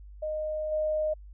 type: tone with level steps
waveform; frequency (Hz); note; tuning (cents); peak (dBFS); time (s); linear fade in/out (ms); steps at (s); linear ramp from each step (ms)
sine; 617; D#5; -15; -29 / -25; 0.22-1.14; 10; 0.71; 20
effects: added 50 Hz sine -44 dBFS peak until 1.33 s